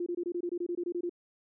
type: tone bursts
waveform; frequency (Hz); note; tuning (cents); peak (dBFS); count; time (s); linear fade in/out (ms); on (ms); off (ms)
sine; 349.2; F4; 0; -30; 13; 0-1.095; 5; 63; 23
effects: none